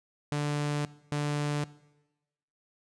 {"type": "tone bursts at uneven times", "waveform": "sawtooth", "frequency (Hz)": 146.83, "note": "D3", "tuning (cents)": 0, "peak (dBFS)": -24, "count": 2, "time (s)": [[0.32, 0.85], [1.12, 1.64]], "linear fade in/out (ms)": 0, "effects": ["noise-tail reverb RT60 1.0 s tail -20 dB re dry", "resampled to 22050 Hz"]}